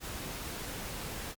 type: noise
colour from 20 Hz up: pink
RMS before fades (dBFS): -40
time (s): 0-1.35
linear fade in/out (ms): 50
effects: Opus 48 kbps